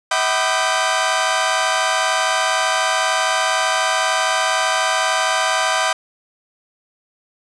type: tone cluster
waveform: sawtooth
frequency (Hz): 644 / 755 / 995 / 1204 / 1563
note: E5 / F#5 / B5 / D6 / G6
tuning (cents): -41 / +35 / +13 / +43 / -6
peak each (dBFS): -19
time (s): 0.11-5.93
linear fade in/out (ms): 5
effects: resampled to 22050 Hz + 7-bit